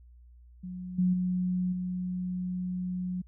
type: tone with level steps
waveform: sine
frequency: 181.7 Hz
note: F#3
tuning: 31 cents flat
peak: -36 / -22 / -26 / -30 dBFS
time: 0.63-3.22 s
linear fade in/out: 10 ms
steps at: 0.98 / 1.13 / 1.72 s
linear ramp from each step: 10 ms
effects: added 60 Hz sine -51 dBFS peak until 3.27 s